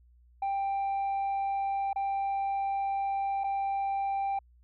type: tone with dropouts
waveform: sine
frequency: 788 Hz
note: G5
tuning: 9 cents sharp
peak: -25 dBFS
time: 0.42-4.39 s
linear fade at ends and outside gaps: 5 ms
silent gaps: 1.931-1.959 / 3.437-3.441 s
effects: tanh soft clip ceiling -27 dBFS + added 60 Hz sine -57 dBFS peak until 4.63 s